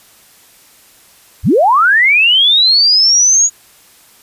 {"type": "linear sweep", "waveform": "sine", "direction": "up", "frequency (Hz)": [42, 6800], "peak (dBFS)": -6, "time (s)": [1.43, 3.5], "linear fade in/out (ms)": 50, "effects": ["white hiss -45 dBFS RMS until 4.22 s", "resampled to 32000 Hz"]}